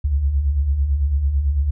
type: beating tone pair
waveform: sine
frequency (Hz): 63 / 72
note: B1 / D2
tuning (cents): +35 / -34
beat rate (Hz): 9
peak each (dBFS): -25 / -16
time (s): 0.04-1.71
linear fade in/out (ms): 10
effects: none